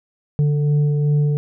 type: tone with frequency modulation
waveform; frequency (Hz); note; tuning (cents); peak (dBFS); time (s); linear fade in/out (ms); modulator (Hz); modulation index
sine; 146.7; D3; -2; -14; 0.39-1.37; 0; 296; 0.37
effects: none